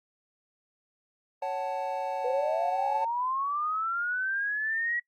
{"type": "chord", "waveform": "triangle", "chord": "F# minor", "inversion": "second", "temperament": "equal with one note detuned", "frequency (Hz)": [554.4, 747.7, 880], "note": ["C#5", "F#5", "A5"], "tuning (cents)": [0, 18, 0], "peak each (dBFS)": -32, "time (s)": [1.42, 3.05], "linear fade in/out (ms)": 5}
{"type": "linear sweep", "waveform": "sine", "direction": "up", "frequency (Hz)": [485.7, 1928], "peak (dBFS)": -27, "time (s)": [2.24, 5], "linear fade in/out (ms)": 10}
{"effects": ["noise-tail reverb RT60 0.1 s tail -23 dB re dry", "Opus 48 kbps"]}